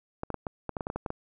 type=clicks; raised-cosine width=1 ms; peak=-18 dBFS; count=12; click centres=0.234 / 0.303 / 0.343 / 0.468 / 0.693 / 0.768 / 0.808 / 0.869 / 0.901 / 0.96 / 1.062 / 1.104 s; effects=none